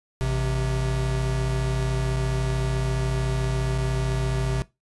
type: tone pair together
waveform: square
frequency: 54.74 / 130.2 Hz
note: A1 / C3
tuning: -8 / -8 cents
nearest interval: octave + minor third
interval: 1500 cents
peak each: -27 / -25 dBFS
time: 0.21-4.62 s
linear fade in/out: 0 ms
effects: noise-tail reverb RT60 0.2 s tail -19 dB re dry + resampled to 24000 Hz